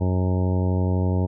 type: harmonic tone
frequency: 92 Hz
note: F#2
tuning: 9 cents flat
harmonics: 1 / 2 / 3 / 4 / 5 / 6 / 7 / 9 / 10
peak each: -20 / -26 / -30 / -32 / -34 / -36 / -37 / -39 / -40 dBFS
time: 0-1.27 s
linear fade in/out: 20 ms
effects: none